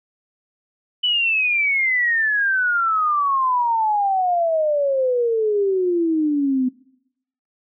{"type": "exponential sweep", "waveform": "sine", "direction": "down", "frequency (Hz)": [3000, 250.8], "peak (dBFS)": -16, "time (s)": [1.03, 6.69], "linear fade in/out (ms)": 10, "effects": ["noise-tail reverb RT60 0.8 s tail -22 dB re dry"]}